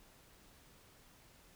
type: silence
effects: pink hiss -63 dBFS RMS until 1.55 s